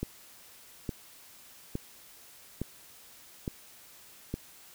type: click train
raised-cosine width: 3 ms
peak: -19 dBFS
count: 6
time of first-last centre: 0.03-4.34 s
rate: 1.16 Hz
effects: white hiss -54 dBFS RMS until 4.74 s

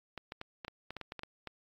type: clicks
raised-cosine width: 0.3 ms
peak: -25 dBFS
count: 12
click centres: 0.177 / 0.321 / 0.414 / 0.648 / 0.681 / 0.906 / 0.967 / 1.013 / 1.121 / 1.193 / 1.234 / 1.473 s
effects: AAC 48 kbps

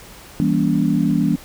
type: chord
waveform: sine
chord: E diminished seventh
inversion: none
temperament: just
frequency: 164.81 / 197.78 / 237.3 / 284.8 Hz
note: E3 / G3 / Bb3 / Db4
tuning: 0 / +16 / +31 / +47 cents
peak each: -20 dBFS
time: 0.4-1.36 s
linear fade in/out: 0 ms
effects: pink hiss -41 dBFS RMS until 1.44 s

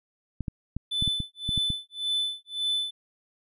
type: clicks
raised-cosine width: 5 ms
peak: -18 dBFS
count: 9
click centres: 0.407 / 0.482 / 0.766 / 1.024 / 1.077 / 1.203 / 1.491 / 1.577 / 1.703 s
type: tone with tremolo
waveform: triangle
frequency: 3508 Hz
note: A7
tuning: 6 cents flat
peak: -22 dBFS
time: 0.91-2.91 s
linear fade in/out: 10 ms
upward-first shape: sine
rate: 1.8 Hz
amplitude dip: 100%
effects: resampled to 32000 Hz

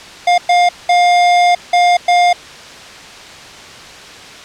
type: tone bursts at uneven times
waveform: square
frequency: 707 Hz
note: F5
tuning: 21 cents sharp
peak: -8 dBFS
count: 5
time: 0.27-0.38 / 0.49-0.69 / 0.89-1.55 / 1.73-1.97 / 2.08-2.33 s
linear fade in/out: 5 ms
effects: white hiss -33 dBFS RMS until 4.44 s + low-pass 5000 Hz 12 dB/octave

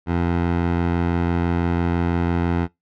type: tone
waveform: 15% pulse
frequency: 86 Hz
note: F2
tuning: 26 cents flat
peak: -12 dBFS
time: 0.06-2.68 s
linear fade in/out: 50 ms
effects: noise-tail reverb RT60 0.2 s tail -24 dB re dry + low-pass 2000 Hz 12 dB/octave

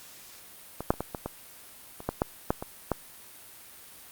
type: clicks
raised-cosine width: 1 ms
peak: -19 / -6 / -29 / -16 / -18 / -17 / -26 / -13 / -9 / -9 / -20 / -11 dBFS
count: 12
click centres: 0.806 / 0.905 / 0.939 / 1.006 / 1.148 / 1.26 / 2.004 / 2.09 / 2.219 / 2.505 / 2.625 / 2.917 s
effects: white hiss -49 dBFS RMS until 4.11 s + Opus 48 kbps

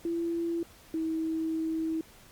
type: tone pair in turn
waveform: sine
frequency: 336.8 / 321.6 Hz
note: E4 / E4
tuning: +37 / -43 cents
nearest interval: minor second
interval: 80 cents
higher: first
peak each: -28 dBFS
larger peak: neither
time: 0.05-0.63 / 0.94-2.01 s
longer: second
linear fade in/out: 2 ms
effects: pink hiss -55 dBFS RMS until 2.31 s + Opus 48 kbps

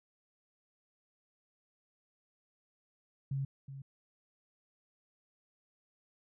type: tone with echo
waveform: sine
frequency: 136.7 Hz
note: C#3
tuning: 24 cents flat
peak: -32 dBFS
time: 3.31-3.45 s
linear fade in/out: 5 ms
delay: 370 ms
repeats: 1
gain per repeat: -11 dB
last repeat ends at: 3.82 s
effects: none

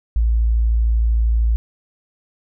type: tone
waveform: sine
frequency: 56.5 Hz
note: A1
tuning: 47 cents sharp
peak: -13 dBFS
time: 0.16-1.56 s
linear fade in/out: 0 ms
effects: none

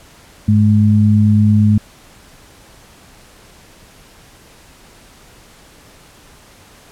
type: tone pair together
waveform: sine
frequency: 103.2 / 212 Hz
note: G#2 / G#3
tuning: -10 / +36 cents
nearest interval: octave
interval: 1246 cents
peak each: -10 / -11 dBFS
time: 0.48-1.78 s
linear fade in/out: 5 ms
effects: pink hiss -44 dBFS RMS until 6.91 s + low-pass 12000 Hz 12 dB/octave

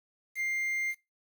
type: tone with quantisation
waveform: triangle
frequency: 2100 Hz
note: C7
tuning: 6 cents sharp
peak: -28 dBFS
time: 0.35-0.95 s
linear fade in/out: 50 ms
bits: 8
effects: noise-tail reverb RT60 0.2 s tail -19 dB re dry

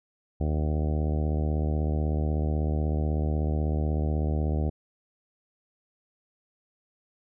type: harmonic tone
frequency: 76.2 Hz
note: D#2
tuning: 36 cents flat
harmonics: 1 / 2 / 3 / 4 / 5 / 6 / 7 / 8 / 9 / 10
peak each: -25 / -31 / -35 / -37 / -39 / -41 / -42 / -43 / -44 / -45 dBFS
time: 0.4-4.7 s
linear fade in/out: 10 ms
effects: none

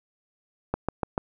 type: click train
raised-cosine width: 1 ms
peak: -11 dBFS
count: 4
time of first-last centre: 0.74-1.179 s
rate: 6.84 Hz
effects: none

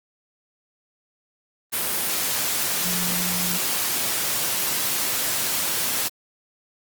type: tone in noise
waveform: sine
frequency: 178.5 Hz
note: F3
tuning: 38 cents sharp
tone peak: -29 dBFS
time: 2.84-3.58 s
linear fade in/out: 20 ms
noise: white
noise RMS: -24 dBFS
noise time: 1.72-6.09 s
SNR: -8 dB
effects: high-pass 100 Hz 12 dB/octave + Opus 32 kbps

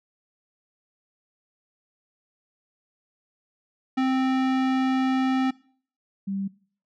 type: tone pair in turn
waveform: square / sine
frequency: 261.6 / 195.73 Hz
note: C4 / G3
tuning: 0 / -2 cents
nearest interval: perfect fourth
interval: 502 cents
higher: first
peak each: -21 / -26 dBFS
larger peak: first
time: 3.97-5.51 / 6.27-6.48 s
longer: first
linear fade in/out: 10 ms
effects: noise-tail reverb RT60 0.5 s tail -22 dB re dry + low-pass 3000 Hz 12 dB/octave

